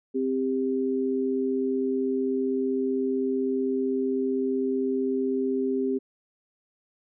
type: tone pair together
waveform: sine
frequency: 261.6 / 397.3 Hz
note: C4 / G4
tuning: 0 / +23 cents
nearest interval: perfect fifth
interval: 723 cents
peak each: -26 dBFS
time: 0.14-5.99 s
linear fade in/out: 20 ms
effects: none